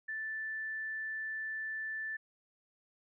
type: tone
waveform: sine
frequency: 1760 Hz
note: A6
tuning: in tune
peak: -36 dBFS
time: 0.08-2.17 s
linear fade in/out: 10 ms
effects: none